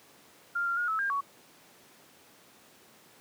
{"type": "tone with pitch steps", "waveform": "sine", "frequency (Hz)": [1397, 1384, 1432, 1302, 1604, 1120], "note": ["F6", "F6", "F6", "E6", "G6", "C#6"], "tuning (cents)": [0, -16, 43, -22, 39, 18], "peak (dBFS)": -27, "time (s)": [0.55, 1.21], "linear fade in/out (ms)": 10, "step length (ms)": 110, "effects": ["pink hiss -57 dBFS RMS until 3.2 s", "high-pass 200 Hz 12 dB/octave"]}